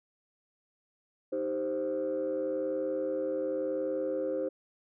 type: chord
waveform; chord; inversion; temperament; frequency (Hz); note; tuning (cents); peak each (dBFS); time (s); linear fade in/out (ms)
sine; C minor; first; equal; 311.1 / 392 / 523.3; Eb4 / G4 / C5; 0 / 0 / 0; -35 / -35 / -30; 1.32-4.49; 10
effects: tanh soft clip ceiling -24 dBFS